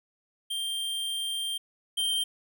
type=tone pair in turn; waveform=square; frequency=3174 / 3154 Hz; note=G7 / G7; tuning=+21 / +10 cents; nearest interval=unison; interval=11 cents; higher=first; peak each=-30 / -26 dBFS; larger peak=second; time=0.5-1.58 / 1.97-2.24 s; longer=first; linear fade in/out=10 ms; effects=none